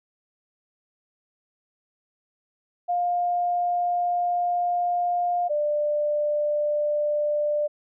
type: tone pair in turn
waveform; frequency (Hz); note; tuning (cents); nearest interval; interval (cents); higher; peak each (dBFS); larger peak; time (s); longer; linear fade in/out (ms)
sine; 706 / 593.7; F5 / D5; +19 / +19; minor third; 300; first; -21; neither; 2.88-5.49 / 5.49-7.68; first; 20
effects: none